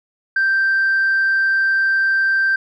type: tone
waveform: sine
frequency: 1568 Hz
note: G6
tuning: in tune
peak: -12 dBFS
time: 0.36-2.56 s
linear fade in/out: 5 ms
effects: tanh soft clip ceiling -11 dBFS